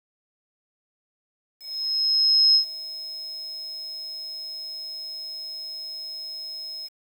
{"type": "tone with ADSR envelope", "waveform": "sine", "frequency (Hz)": 5150, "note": "E8", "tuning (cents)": -41, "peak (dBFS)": -13, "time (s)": [1.59, 6.89], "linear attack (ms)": 960, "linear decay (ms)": 98, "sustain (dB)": -19, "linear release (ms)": 31, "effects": ["8-bit"]}